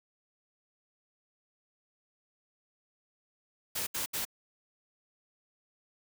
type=noise bursts; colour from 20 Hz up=white; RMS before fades=-34 dBFS; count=3; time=3.75-4.252 s; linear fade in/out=10 ms; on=120 ms; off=71 ms; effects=none